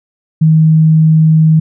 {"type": "tone", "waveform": "sine", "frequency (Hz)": 158.2, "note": "D#3", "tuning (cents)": 29, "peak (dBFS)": -4, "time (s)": [0.41, 1.6], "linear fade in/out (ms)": 10, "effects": []}